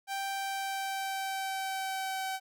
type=tone with pitch glide; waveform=sawtooth; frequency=784 to 764.3 Hz; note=G5 to G5; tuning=0 to -44 cents; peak=-29 dBFS; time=0.07-2.4 s; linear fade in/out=50 ms; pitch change=-44 cents; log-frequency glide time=0.27-2.28 s; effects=none